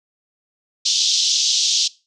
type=band-pass noise; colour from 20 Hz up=white; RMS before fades=-18 dBFS; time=0.85-1.88 s; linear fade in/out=10 ms; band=3200 to 6300 Hz; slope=48 dB/octave; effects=noise-tail reverb RT60 0.3 s tail -21 dB re dry